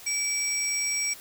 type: tone cluster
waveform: sine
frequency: 2301 / 5610 / 7920 Hz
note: D7 / F8 / B8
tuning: -36 / +7 / +4 cents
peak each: -29 dBFS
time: 0.06-1.14 s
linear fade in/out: 10 ms
effects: tanh soft clip ceiling -17 dBFS + white hiss -46 dBFS RMS until 1.2 s